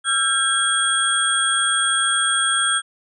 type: tone cluster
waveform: sine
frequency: 1349 / 1596 / 3319 / 8590 Hz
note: E6 / G6 / G#7 / C9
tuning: +40 / +31 / -2 / +44 cents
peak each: -22 dBFS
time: 0.04-2.82 s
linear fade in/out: 50 ms
effects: none